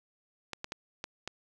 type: clicks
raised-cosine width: 0.2 ms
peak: -19 dBFS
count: 5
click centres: 0.533 / 0.644 / 0.721 / 1.041 / 1.276 s
effects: none